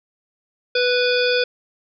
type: harmonic tone with a mistuned harmonic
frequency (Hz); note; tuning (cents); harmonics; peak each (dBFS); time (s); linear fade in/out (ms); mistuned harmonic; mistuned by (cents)
493.9; B4; 0; 1 / 3 / 5 / 7 / 9 / 10; -18 / -23 / -25 / -26 / -28 / -28; 0.75-1.44; 5; 9; +24
effects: none